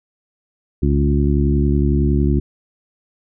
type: harmonic tone with a mistuned harmonic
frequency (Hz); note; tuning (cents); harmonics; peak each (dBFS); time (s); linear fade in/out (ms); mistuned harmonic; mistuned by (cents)
70.9; C#2; +40; 1 / 2 / 3 / 4 / 5; -16 / -19 / -21 / -22 / -23; 0.82-2.4; 10; 1; -52
effects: none